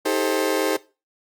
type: chord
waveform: 35% pulse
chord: A half-diminished seventh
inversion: second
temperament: just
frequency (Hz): 316.8 / 396 / 440 / 528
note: Eb4 / G4 / A4 / C5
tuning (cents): +31 / +18 / 0 / +16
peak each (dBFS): -24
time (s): 0.05-0.77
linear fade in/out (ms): 10
effects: noise-tail reverb RT60 0.3 s tail -19 dB re dry + Opus 48 kbps